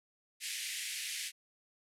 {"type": "band-pass noise", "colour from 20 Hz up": "pink", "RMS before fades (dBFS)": -40, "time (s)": [0.4, 1.32], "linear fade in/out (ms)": 50, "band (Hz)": [1900, 12000], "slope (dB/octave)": 48, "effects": []}